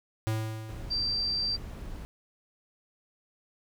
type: tone with exponential decay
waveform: square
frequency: 110 Hz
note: A2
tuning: in tune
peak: -26 dBFS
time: 0.27-1.42 s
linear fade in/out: 0 ms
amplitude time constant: 250 ms
type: noise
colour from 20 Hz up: brown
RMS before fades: -40 dBFS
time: 0.69-2.05 s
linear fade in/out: 0 ms
type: tone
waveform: sine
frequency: 4692 Hz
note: D8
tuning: 2 cents flat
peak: -27 dBFS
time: 0.9-1.57 s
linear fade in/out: 20 ms
effects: none